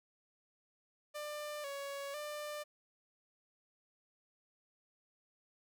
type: tone with vibrato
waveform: sawtooth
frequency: 577 Hz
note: D5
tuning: 31 cents flat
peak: -37 dBFS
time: 1.14-2.64 s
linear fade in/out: 20 ms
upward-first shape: square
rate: 1 Hz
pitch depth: 55 cents each way
effects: none